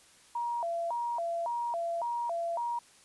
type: tone with vibrato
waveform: sine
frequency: 802 Hz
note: G5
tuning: 39 cents sharp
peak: -30 dBFS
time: 0.35-2.79 s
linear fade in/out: 5 ms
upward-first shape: square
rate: 1.8 Hz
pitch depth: 290 cents each way
effects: white hiss -59 dBFS RMS until 3.04 s + resampled to 24000 Hz